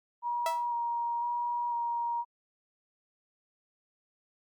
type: tone with vibrato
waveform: sine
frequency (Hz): 950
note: A#5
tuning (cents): +33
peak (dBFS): -29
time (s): 0.22-2.25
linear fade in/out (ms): 50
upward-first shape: square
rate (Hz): 1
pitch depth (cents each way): 12
type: tone with exponential decay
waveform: sawtooth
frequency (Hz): 659.3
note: E5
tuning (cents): 0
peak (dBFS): -24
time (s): 0.46-0.66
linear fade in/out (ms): 2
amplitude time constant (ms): 42
effects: Opus 48 kbps